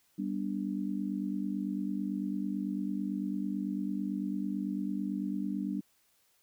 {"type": "chord", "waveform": "sine", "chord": "G major", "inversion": "none", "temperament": "just", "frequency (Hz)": [196, 245, 294], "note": ["G3", "B3", "D4"], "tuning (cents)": [0, -14, 2], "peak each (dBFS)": [-34, -38, -36], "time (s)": [0.18, 5.81], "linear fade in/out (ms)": 10, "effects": ["white hiss -70 dBFS RMS until 6.42 s"]}